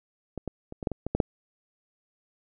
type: clicks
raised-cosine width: 2 ms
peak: -20 / -18 / -25 / -21 / -11 / -18 / -17 / -12 / -7 dBFS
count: 9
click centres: 0.377 / 0.477 / 0.724 / 0.828 / 0.872 / 0.917 / 1.066 / 1.15 / 1.202 s
effects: none